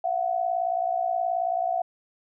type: tone pair together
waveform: sine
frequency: 681.3 / 740 Hz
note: F5 / F#5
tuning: -43 / 0 cents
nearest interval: minor second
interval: 143 cents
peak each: -26 dBFS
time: 0.04-1.82 s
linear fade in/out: 5 ms
effects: none